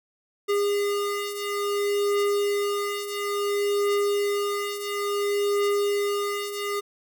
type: beating tone pair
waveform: square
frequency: 406.3 / 406.88 Hz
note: G#4 / G#4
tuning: -38 / -35 cents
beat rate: 0.58 Hz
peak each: -30 / -25 dBFS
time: 0.48-6.81 s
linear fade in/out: 20 ms
effects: none